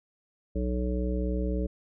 harmonic tone, 61.74 Hz, B1, in tune, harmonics 1 / 3 / 5 / 7 / 9, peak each -28 / -33 / -35 / -36 / -38 dBFS, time 0.55-1.67 s, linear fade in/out 10 ms, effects none

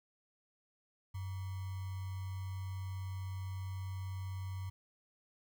sine tone with sample-and-hold, 94.6 Hz, F#2, 39 cents sharp, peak -38 dBFS, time 1.14-4.7 s, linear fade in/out 10 ms, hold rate 1050 Hz, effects none

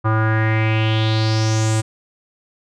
square tone with low-pass filter sweep, 110 Hz, A2, in tune, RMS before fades -17 dBFS, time 0.04-1.82 s, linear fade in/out 20 ms, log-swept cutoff 1200 to 8400 Hz, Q 4.5, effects none

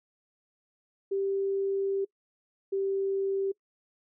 sine tone pair in turn, 392 / 390.3 Hz, G4 / G4, 0 / -8 cents, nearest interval unison, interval 8 cents, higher first, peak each -26 dBFS, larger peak neither, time 1.11-2.05 / 2.72-3.52 s, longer first, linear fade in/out 10 ms, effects noise-tail reverb RT60 0.1 s tail -23 dB re dry

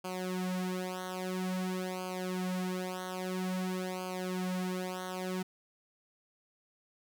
sawtooth tone with flanger, 184.2 Hz, F#3, 7 cents flat, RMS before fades -36 dBFS, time 0.04-5.43 s, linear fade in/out 10 ms, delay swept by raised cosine 0.53 to 5.03 ms, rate 0.5 Hz, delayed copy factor -1, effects none

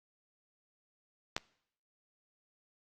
clicks, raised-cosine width 0.2 ms, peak -14 / -28 dBFS, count 2, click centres 1.365 / 1.379 s, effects noise-tail reverb RT60 0.7 s tail -23 dB re dry + Opus 48 kbps

